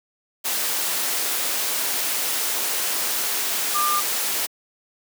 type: tone in noise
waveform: sine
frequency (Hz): 1198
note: D6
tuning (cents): +34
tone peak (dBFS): -20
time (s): 3.74-4.01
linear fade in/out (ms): 20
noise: white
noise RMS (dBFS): -24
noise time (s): 0.44-4.47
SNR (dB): +1
effects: high-pass 300 Hz 12 dB/octave